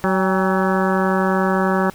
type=harmonic tone with a mistuned harmonic; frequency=188.6 Hz; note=F#3; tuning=33 cents sharp; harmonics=1 / 2 / 3 / 4 / 5 / 6 / 7 / 8 / 9; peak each=-19 / -22 / -24 / -25 / -26 / -27 / -27 / -28 / -29 dBFS; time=0.04-1.9 s; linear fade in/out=0 ms; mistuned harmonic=4; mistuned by=+74 cents; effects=pink hiss -44 dBFS RMS until 1.94 s

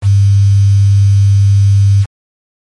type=tone with quantisation; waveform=sine; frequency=99.6 Hz; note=G2; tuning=28 cents sharp; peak=-4 dBFS; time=0.02-2.06 s; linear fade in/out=50 ms; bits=5; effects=MP3 48 kbps

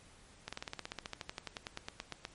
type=slowing click train; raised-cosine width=0.2 ms; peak=-22 dBFS; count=23; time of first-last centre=0.48-2.251 s; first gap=46 ms; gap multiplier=1.05; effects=pink hiss -60 dBFS RMS until 2.34 s + MP3 48 kbps

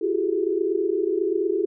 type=tone cluster; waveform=sine; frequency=339.3 / 374.2 / 395.6 / 423.8 Hz; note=F4 / F#4 / G4 / G#4; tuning=-50 / +20 / +16 / +35 cents; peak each=-26 dBFS; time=0.01-1.66 s; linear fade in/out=10 ms; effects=none

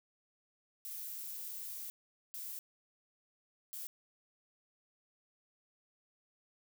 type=noise bursts at uneven times; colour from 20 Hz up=violet; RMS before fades=-44 dBFS; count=3; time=0.85-1.9 / 2.34-2.59 / 3.73-3.87 s; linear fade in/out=0 ms; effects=none

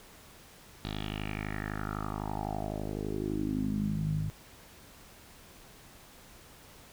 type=tone with low-pass filter sweep; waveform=10% pulse; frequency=51.91 Hz; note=G#1; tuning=in tune; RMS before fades=-34 dBFS; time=0.85-4.3 s; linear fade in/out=0 ms; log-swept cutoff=3900 to 130 Hz; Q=5.1; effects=pink hiss -54 dBFS RMS until 6.92 s

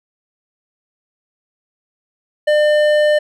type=tone with hard clipping; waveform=triangle; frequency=600 Hz; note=D5; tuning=37 cents sharp; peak=-12 dBFS; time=2.47-3.19 s; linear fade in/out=10 ms; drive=14 dB; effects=none

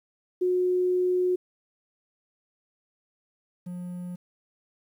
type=tone pair in turn; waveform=sine / triangle; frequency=363.3 / 178.12 Hz; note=F#4 / F3; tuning=-32 / +34 cents; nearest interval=octave; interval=1234 cents; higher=first; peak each=-21 / -31 dBFS; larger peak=first; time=0.41-1.36 / 3.66-4.16 s; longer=first; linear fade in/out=10 ms; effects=10-bit

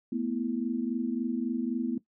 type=chord; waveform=sine; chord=A suspended second; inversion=none; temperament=equal with one note detuned; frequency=223.2 / 246.9 / 329.6 Hz; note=A3 / B3 / E4; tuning=+25 / 0 / 0 cents; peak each=-33 / -30 / -35 dBFS; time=0.12-1.98 s; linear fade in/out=5 ms; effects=noise-tail reverb RT60 0.1 s tail -17 dB re dry

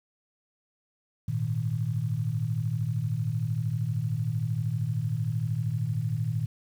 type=chord; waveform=sine; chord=Ab suspended second; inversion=none; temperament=just; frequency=103.83 / 116.8 / 155.74 Hz; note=Ab2 / Bb2 / Eb3; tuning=0 / +4 / +2 cents; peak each=-34 / -28 / -31 dBFS; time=1.28-6.46 s; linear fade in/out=5 ms; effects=9-bit

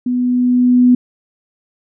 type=tone with level ramp; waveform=sine; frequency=247.9 Hz; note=B3; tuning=7 cents sharp; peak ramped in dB=-14 to -5 dBFS; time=0.06-0.95 s; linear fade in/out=5 ms; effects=none

